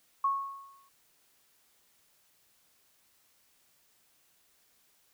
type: tone with exponential decay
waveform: sine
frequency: 1100 Hz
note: C#6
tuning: 14 cents flat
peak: -23 dBFS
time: 0.24-0.89 s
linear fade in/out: 5 ms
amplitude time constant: 140 ms
effects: white hiss -68 dBFS RMS until 5.13 s